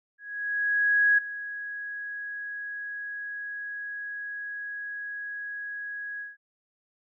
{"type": "tone with ADSR envelope", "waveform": "sine", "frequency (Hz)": 1661.2, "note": "G#6", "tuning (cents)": 0, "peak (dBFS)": -17, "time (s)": [0.18, 6.37], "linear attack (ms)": 1000, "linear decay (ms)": 9, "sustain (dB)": -16, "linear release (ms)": 170, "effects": []}